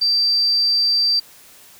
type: tone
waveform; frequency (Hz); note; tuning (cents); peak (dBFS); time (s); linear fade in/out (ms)
sine; 4680; D8; -7; -14; 0.01-1.2; 10
effects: white hiss -46 dBFS RMS until 1.79 s